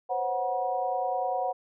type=tone cluster; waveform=sine; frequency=508 / 538 / 738 / 961 Hz; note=B4 / C5 / F#5 / B5; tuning=+49 / +48 / -5 / -48 cents; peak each=-35 / -33 / -28 / -36 dBFS; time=0.09-1.53 s; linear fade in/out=20 ms; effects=none